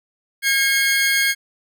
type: tone pair together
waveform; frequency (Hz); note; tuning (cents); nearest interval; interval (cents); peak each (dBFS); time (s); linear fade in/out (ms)
sawtooth; 1622.7 / 2166; G#6 / C#7; -41 / -41; perfect fourth; 500; -15; 0.42-1.35; 50
effects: none